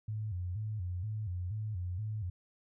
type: tone with vibrato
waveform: sine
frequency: 98.2 Hz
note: G2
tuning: 4 cents sharp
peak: -34 dBFS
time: 0.08-2.3 s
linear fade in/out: 5 ms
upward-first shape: square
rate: 2.1 Hz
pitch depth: 160 cents each way
effects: none